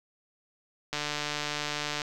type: click train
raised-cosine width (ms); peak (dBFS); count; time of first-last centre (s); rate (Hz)
0.2; -14; 162; 0.93-2.018; 148
effects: none